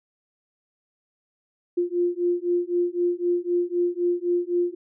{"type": "beating tone pair", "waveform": "sine", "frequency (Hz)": [349.2, 353.1], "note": ["F4", "F4"], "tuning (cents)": [0, 19], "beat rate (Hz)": 3.9, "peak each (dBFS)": -24, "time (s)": [1.77, 4.75], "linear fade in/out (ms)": 10, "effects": []}